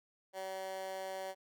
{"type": "tone with high-pass filter", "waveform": "15% pulse", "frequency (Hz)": 190.3, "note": "F#3", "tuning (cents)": 49, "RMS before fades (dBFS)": -42, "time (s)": [0.33, 1.35], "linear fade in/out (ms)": 50, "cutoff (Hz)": 600, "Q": 2.1, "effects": []}